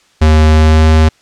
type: tone with pitch glide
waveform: square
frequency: 77.78 to 78.77 Hz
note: D#2 to D#2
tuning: 0 to +22 cents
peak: -5 dBFS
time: 0.21-1.09 s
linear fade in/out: 10 ms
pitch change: +22 cents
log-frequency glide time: 0.46-0.88 s
effects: white hiss -50 dBFS RMS until 1.21 s + low-pass 6000 Hz 12 dB/octave